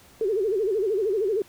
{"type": "tone with vibrato", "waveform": "sine", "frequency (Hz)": 410, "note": "G#4", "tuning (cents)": -22, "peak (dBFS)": -21, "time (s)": [0.21, 1.42], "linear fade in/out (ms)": 2, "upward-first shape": "sine", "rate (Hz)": 13, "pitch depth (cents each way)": 180, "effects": ["pink hiss -53 dBFS RMS until 1.48 s"]}